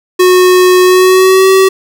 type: tone with pitch glide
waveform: square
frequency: 365.5 to 381.9 Hz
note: F#4 to G4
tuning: -21 to -45 cents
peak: -4 dBFS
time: 0.19-1.69 s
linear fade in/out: 10 ms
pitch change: +76 cents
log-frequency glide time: 0.83-1.49 s
effects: none